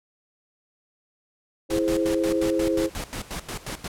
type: chord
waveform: sine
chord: E augmented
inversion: none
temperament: equal with one note detuned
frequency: 329.6 / 415.3 / 525.1 Hz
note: E4 / G#4 / B#4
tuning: 0 / 0 / +6 cents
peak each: -23 / -28 / -25 dBFS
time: 1.69-2.9 s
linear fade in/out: 50 ms
type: noise with tremolo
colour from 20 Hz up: pink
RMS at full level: -32 dBFS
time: 1.7-3.88 s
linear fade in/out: 5 ms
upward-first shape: square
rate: 5.6 Hz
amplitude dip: 80%
effects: low-pass 12000 Hz 12 dB/octave